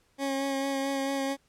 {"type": "tone with vibrato", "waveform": "20% pulse", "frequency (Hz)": 273.3, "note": "C#4", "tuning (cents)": -24, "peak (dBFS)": -23, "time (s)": [0.18, 1.37], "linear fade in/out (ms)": 50, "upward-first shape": "sine", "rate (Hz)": 4.5, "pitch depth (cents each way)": 18, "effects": ["pink hiss -68 dBFS RMS until 1.48 s", "low-pass 11000 Hz 12 dB/octave"]}